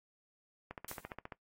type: click train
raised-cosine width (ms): 0.5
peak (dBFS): -28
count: 10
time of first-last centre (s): 0.71-1.322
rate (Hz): 14.7
type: noise with exponential decay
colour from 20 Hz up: blue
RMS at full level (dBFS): -41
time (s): 0.88-1.14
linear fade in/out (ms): 2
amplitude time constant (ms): 56
effects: noise-tail reverb RT60 0.1 s tail -18 dB re dry + AAC 48 kbps